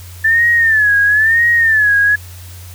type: tone with vibrato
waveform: sine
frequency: 1760 Hz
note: A6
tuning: in tune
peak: -8 dBFS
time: 0.24-2.16 s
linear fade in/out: 10 ms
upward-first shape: sine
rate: 1 Hz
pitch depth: 120 cents each way
effects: added 89 Hz sine -31 dBFS peak until 2.74 s + white hiss -39 dBFS RMS until 2.74 s